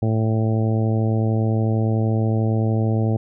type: harmonic tone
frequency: 110.8 Hz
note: A2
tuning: 13 cents sharp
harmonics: 1 / 2 / 3 / 4 / 5 / 6 / 7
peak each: -18 / -24 / -28 / -30 / -32 / -34 / -35 dBFS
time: 0.02-3.17 s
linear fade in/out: 5 ms
effects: none